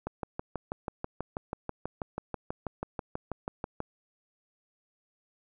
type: click train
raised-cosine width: 1 ms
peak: -19 dBFS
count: 24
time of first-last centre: 0.07-3.804 s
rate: 6.16 Hz
effects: none